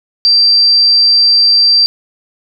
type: tone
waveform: sine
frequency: 4699 Hz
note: D8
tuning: in tune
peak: -5 dBFS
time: 0.25-1.86 s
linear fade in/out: 0 ms
effects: none